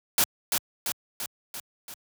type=noise with echo; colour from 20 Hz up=white; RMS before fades=-21 dBFS; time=0.18-0.24 s; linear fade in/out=2 ms; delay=340 ms; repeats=5; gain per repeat=-4 dB; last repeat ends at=1.94 s; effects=high-pass 100 Hz 12 dB/octave